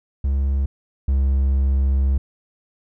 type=tone pair in turn; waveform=triangle; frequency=68.5 / 67.48 Hz; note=C#2 / C#2; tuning=-20 / -46 cents; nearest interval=unison; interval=26 cents; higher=first; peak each=-15 / -13 dBFS; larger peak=second; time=0.24-0.66 / 1.08-2.18 s; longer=second; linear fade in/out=5 ms; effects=none